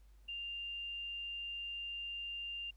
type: tone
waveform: sine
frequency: 2794 Hz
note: F7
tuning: in tune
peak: -40 dBFS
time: 0.28-2.71 s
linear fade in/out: 10 ms
effects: added 50 Hz sine -58 dBFS peak until 2.76 s + pink hiss -75 dBFS RMS until 2.76 s